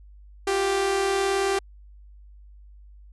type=tone pair together; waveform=sawtooth; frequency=353 / 392 Hz; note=F4 / G4; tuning=+19 / 0 cents; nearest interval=major second; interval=181 cents; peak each=-27 / -18 dBFS; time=0.47-1.59 s; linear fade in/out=5 ms; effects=added 50 Hz sine -45 dBFS peak until 3.12 s + resampled to 24000 Hz